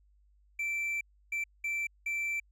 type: tone bursts at uneven times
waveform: triangle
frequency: 2337 Hz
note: D7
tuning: 9 cents flat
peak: -29 dBFS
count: 4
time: 0.59-1.01 / 1.32-1.44 / 1.64-1.87 / 2.06-2.4 s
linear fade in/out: 5 ms
effects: added 50 Hz sine -62 dBFS peak until 2.51 s